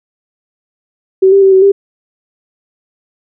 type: tone with pitch steps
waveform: sine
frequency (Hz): 380.6 / 393.8 / 386 / 379.1 / 396.6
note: F#4 / G4 / G4 / F#4 / G4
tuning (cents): +49 / +8 / -27 / +42 / +20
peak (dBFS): -3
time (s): 1.22-1.72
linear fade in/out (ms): 10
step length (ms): 100
effects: none